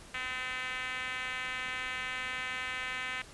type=tone with band-pass filter; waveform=5% pulse; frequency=255.7 Hz; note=C4; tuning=40 cents flat; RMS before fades=-37 dBFS; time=0.14-3.22 s; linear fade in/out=5 ms; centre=2100 Hz; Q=1.6; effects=pink hiss -52 dBFS RMS until 3.33 s + resampled to 24000 Hz